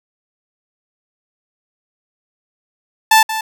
sawtooth tone with echo, 880 Hz, A5, in tune, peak -3 dBFS, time 3.11-3.23 s, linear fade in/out 5 ms, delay 180 ms, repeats 1, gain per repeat -12 dB, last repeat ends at 3.41 s, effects none

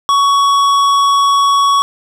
sine tone with tanh clipping, 1120 Hz, C#6, 18 cents sharp, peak -10 dBFS, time 0.09-1.82 s, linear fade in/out 0 ms, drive 14 dB, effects none

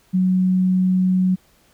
sine tone, 185 Hz, F#3, in tune, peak -14 dBFS, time 0.13-1.36 s, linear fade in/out 20 ms, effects pink hiss -57 dBFS RMS until 1.73 s

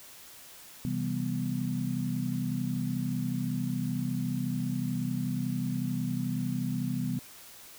sine chord, C major seventh, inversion none, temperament equal, 130.81 / 164.81 / 196 / 246.9 Hz, C3 / E3 / G3 / B3, 0 / 0 / 0 / 0 cents, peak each -34 / -35 / -35 / -33 dBFS, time 0.85-7.19 s, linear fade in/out 0 ms, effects white hiss -50 dBFS RMS until 7.78 s

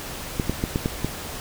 clicks, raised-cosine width 3 ms, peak -9 dBFS, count 6, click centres 0.398 / 0.496 / 0.639 / 0.759 / 0.859 / 1.046 s, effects pink hiss -34 dBFS RMS until 1.4 s

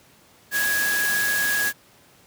sine tone in noise, 1661.2 Hz, G#6, in tune, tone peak -21 dBFS, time 0.51-1.73 s, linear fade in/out 50 ms, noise white, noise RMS -27 dBFS, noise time 0.51-1.73 s, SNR +3 dB, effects pink hiss -54 dBFS RMS until 2.26 s + high-pass 100 Hz 12 dB/octave

